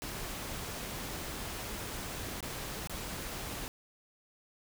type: noise with dropouts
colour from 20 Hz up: pink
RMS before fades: -40 dBFS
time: 0.02-3.68 s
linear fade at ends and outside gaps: 0 ms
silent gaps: 2.406-2.427 / 2.873-2.896 s
effects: none